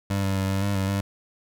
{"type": "tone with pitch steps", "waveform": "25% pulse", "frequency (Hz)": [98.8, 97, 96.2, 97.1, 100.5, 96.3, 99.1], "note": ["G2", "G2", "G2", "G2", "G2", "G2", "G2"], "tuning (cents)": [14, -18, -32, -16, 44, -30, 19], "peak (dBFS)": -19, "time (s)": [0.1, 1.01], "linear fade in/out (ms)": 5, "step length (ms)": 130, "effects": []}